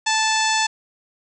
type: harmonic tone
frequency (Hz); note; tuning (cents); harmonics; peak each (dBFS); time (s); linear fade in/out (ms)
877; A5; -6; 1 / 2 / 3 / 4 / 5 / 6 / 7 / 8 / 9; -21 / -24 / -26 / -27 / -28 / -29 / -29 / -30 / -31; 0.06-0.67; 10
effects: none